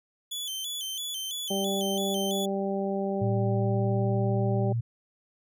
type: tone with vibrato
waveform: sawtooth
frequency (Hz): 3260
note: G#7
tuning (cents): -33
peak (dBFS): -29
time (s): 0.31-2.46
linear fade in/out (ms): 10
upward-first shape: square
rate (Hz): 3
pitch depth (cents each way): 85
type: harmonic tone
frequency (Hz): 196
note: G3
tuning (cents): 0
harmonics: 1 / 2 / 3 / 4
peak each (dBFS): -30 / -31 / -33 / -36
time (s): 1.5-4.73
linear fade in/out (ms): 10
type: tone with pitch glide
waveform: sine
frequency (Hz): 113.9 to 116.56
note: A#2 to A#2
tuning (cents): -40 to 0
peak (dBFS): -25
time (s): 3.21-4.81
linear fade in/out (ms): 10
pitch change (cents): +40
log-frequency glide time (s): 3.55-4.05
effects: none